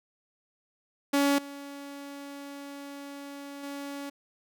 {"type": "tone with level steps", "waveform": "sawtooth", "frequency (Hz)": 281.9, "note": "C#4", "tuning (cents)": 29, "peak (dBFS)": [-18, -36, -32], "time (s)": [1.13, 4.1], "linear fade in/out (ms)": 10, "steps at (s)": [1.38, 3.63], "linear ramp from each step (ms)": 5, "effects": []}